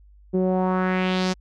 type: tone with low-pass filter sweep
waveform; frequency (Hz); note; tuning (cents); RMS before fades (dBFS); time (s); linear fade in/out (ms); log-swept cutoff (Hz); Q
sawtooth; 185; F#3; 0; -22; 0.33-1.34; 20; 380 to 6100; 2.3
effects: added 50 Hz sine -48 dBFS peak until 1.4 s